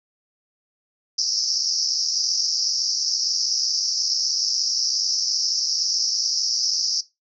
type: band-pass noise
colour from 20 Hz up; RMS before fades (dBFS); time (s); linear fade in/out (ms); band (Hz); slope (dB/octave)
white; -23; 1.18-7.01; 5; 4900 to 5700; 96
effects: noise-tail reverb RT60 0.2 s tail -17 dB re dry